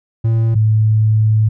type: tone pair in turn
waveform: triangle / sine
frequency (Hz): 113.3 / 108.67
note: A#2 / A2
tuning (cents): -49 / -21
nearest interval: minor second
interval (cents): 72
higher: first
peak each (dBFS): -9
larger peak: neither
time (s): 0.24-0.55 / 0.55-1.49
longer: second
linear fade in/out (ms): 10
effects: none

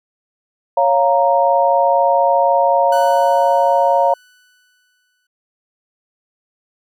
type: chord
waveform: sine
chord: Bb minor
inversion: first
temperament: equal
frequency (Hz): 554.4 / 698.5 / 932.3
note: Db5 / F5 / Bb5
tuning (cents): 0 / 0 / 0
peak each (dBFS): -15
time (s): 0.77-4.14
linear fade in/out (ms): 5
type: tone with exponential decay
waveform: sawtooth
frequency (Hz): 1490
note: F#6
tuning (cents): +12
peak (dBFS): -22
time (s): 2.92-5.27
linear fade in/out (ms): 5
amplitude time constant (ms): 510
effects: none

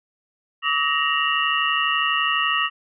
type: tone cluster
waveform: sine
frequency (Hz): 1146 / 1278 / 1871 / 2744 / 2896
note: D6 / D#6 / A#6 / F7 / F#7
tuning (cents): -43 / +46 / +6 / -31 / -38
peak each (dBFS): -25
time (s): 0.62-2.7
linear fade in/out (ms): 50
effects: none

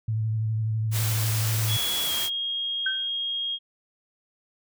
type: tone with vibrato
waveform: sine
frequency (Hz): 110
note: A2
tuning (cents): 0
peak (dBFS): -23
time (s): 0.08-1.77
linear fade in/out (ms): 5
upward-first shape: sine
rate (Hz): 12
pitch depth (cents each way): 29
type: noise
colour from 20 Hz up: white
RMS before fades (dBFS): -30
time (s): 0.91-2.3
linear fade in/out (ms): 50
type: tone with pitch glide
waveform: sine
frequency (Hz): 3358 to 3257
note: G#7 to G#7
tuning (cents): +18 to -34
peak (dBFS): -26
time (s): 1.67-3.59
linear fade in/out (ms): 50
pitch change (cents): -52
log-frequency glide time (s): 2.06-2.11
type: tone with exponential decay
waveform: sine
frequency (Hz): 1544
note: G6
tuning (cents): -27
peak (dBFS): -21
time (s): 2.86-3.09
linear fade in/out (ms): 5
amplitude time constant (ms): 49
effects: none

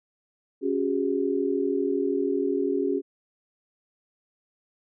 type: chord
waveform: sine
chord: C# suspended fourth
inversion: none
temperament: equal with one note detuned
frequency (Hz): 277.2 / 370 / 410.1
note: C#4 / F#4 / G#4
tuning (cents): 0 / 0 / -22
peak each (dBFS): -27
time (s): 0.61-3.02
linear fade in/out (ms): 50
effects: none

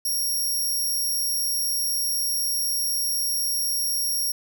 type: tone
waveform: 10% pulse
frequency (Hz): 5588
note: F8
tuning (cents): 0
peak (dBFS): -17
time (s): 0.05-4.32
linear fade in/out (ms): 5
effects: none

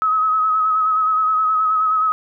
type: tone with vibrato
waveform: sine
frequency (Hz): 1277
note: D#6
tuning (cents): +45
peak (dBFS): -14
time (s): 0.02-2.12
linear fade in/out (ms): 0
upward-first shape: sine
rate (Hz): 9.5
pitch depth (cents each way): 31
effects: none

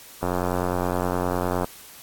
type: click train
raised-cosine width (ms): 1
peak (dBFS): -10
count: 128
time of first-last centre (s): 0.23-1.644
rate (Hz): 89.8
effects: white hiss -45 dBFS RMS until 2.02 s + AAC 64 kbps

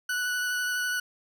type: tone with vibrato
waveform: 40% pulse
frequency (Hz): 1480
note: F#6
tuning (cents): 0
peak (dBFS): -26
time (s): 0.09-1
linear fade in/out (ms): 5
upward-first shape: sine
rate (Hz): 12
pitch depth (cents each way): 12
effects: none

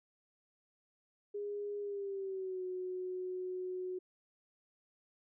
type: tone with pitch glide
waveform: sine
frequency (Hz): 410 to 367.4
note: G#4 to F#4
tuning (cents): -22 to -12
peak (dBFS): -37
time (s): 1.34-3.99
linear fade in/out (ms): 10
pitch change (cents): -190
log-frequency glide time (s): 1.8-2.64
effects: none

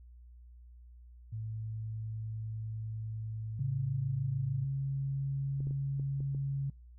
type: tone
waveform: sine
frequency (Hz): 110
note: A2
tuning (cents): 0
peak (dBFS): -36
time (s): 1.32-4.65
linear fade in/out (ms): 10
type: tone with pitch glide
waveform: sine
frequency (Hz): 136.7 to 138.13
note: C#3 to C#3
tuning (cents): -24 to -6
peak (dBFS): -31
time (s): 3.59-6.7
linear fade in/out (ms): 5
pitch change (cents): +18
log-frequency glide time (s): 4.72-5.71
type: clicks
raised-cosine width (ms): 3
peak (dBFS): -33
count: 6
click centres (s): 5.605 / 5.671 / 5.709 / 5.997 / 6.205 / 6.348
effects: noise-tail reverb RT60 0.3 s tail -26 dB re dry + added 60 Hz sine -51 dBFS peak until 6.98 s

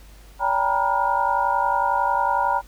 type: tone cluster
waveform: sine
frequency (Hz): 572 / 792 / 920 / 971 / 1424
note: D5 / G5 / A#5 / B5 / F6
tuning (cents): -46 / +18 / -23 / -30 / +33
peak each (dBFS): -29 / -25 / -23 / -22 / -29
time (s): 0.39-2.62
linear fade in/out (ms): 50
effects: added 50 Hz sine -44 dBFS peak until 2.67 s + pink hiss -52 dBFS RMS until 2.67 s

